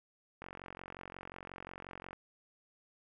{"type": "click train", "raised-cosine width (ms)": 0.5, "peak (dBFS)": -30, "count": 79, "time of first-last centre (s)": [0.42, 2.131], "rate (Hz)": 45.6, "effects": []}